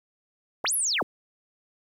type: linear two-way sweep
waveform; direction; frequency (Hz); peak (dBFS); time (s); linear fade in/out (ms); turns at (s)
sine; up then down; 65.41 to 11600 to 65.41; -23; 0.64-1.03; 5; 0.74
effects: 9-bit